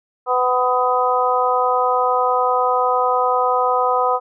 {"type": "harmonic tone", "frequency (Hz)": 250.6, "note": "B3", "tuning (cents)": 25, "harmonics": [2, 3, 4, 5], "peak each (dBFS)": [-20, -20, -20, -20], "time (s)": [0.26, 4.2], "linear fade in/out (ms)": 50, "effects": []}